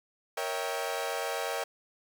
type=chord; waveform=sawtooth; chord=A# diminished seventh; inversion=none; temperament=equal with one note detuned; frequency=466.2 / 554.4 / 646.4 / 784 Hz; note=A#4 / C#5 / E5 / G5; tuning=0 / 0 / -34 / 0 cents; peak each=-33 dBFS; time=0.37-1.64 s; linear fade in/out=5 ms; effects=10-bit